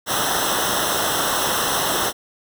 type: noise with comb filter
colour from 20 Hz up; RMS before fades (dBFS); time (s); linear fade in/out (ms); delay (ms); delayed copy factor
pink; -21; 0.06-2.13; 50; 0.43; -1
effects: none